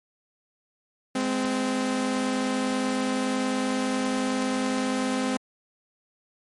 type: tone pair together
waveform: sawtooth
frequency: 208.8 / 258.9 Hz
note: G#3 / C4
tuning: +10 / -18 cents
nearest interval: major third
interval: 372 cents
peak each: -26 / -21 dBFS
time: 1.15-5.37 s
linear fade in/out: 5 ms
effects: MP3 48 kbps